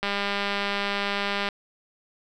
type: click train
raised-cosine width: 0.3 ms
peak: -11 dBFS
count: 294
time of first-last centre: 0.03-1.488 s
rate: 201 Hz
effects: none